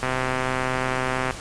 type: click train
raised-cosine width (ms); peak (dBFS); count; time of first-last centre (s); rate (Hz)
0.5; -9; 166; 0.03-1.309; 129
effects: pink hiss -36 dBFS RMS until 1.4 s + resampled to 22050 Hz